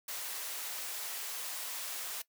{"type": "high-pass noise", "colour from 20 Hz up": "white", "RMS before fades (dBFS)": -40, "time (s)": [0.08, 2.22], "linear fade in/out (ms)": 5, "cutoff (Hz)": 540, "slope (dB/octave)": 12, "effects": ["noise-tail reverb RT60 0.1 s tail -19 dB re dry"]}